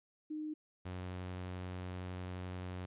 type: tone pair in turn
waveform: sine / sawtooth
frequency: 306.8 / 91.21 Hz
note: D#4 / F#2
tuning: -24 / -24 cents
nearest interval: octave + major sixth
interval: 2100 cents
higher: first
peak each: -38 / -37 dBFS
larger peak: second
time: 0.3-0.54 / 0.85-2.86 s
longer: second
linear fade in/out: 10 ms
effects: resampled to 8000 Hz + 13-bit